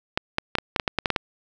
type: clicks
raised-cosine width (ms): 0.3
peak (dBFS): -5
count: 11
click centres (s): 0.175 / 0.384 / 0.553 / 0.585 / 0.762 / 0.798 / 0.878 / 0.987 / 1.058 / 1.103 / 1.162
effects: none